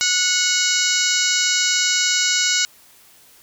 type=harmonic tone with a mistuned harmonic; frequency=733 Hz; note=F#5; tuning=16 cents flat; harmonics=2 / 3 / 4 / 5 / 6 / 7 / 8 / 9 / 10; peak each=-25 / -25 / -25 / -25 / -25 / -25 / -25 / -25 / -25 dBFS; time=0.01-2.65 s; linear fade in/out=0 ms; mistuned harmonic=5; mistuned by=+79 cents; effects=white hiss -50 dBFS RMS until 3.42 s